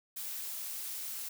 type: noise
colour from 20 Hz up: blue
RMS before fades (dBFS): -40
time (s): 0.16-1.29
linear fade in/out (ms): 10
effects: none